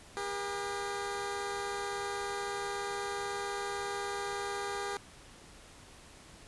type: tone pair together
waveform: 15% pulse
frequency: 402.7 / 478.9 Hz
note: G4 / A#4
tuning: +47 / +47 cents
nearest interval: minor third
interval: 300 cents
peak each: -29 / -36 dBFS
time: 0.17-4.97 s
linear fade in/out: 0 ms
effects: pink hiss -54 dBFS RMS until 6.47 s + resampled to 24000 Hz